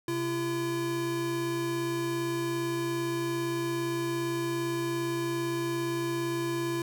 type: tone pair together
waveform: square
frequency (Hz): 132.34 / 339.5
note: C3 / F4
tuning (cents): +20 / -49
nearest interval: octave + major third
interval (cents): 1631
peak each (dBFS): -37 / -30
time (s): 0.08-6.82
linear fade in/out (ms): 2
effects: none